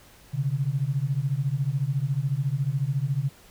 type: beating tone pair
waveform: sine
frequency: 130.81 / 144.81 Hz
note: C3 / D3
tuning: 0 / -24 cents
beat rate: 14 Hz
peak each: -26 dBFS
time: 0.33-3.3 s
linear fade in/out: 20 ms
effects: pink hiss -53 dBFS RMS until 3.5 s